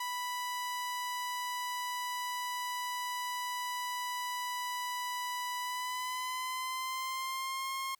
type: tone with pitch glide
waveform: sawtooth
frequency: 987.8 to 1071 Hz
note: B5 to C6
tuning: 0 to +40 cents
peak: -31 dBFS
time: 0-7.95 s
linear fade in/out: 5 ms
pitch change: +140 cents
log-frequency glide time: 5.59-7.72 s
effects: white hiss -74 dBFS RMS until 7.99 s